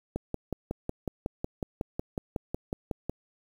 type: click train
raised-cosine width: 2 ms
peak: -17 dBFS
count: 17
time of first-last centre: 0.16-3.096 s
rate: 5.45 Hz
effects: 8-bit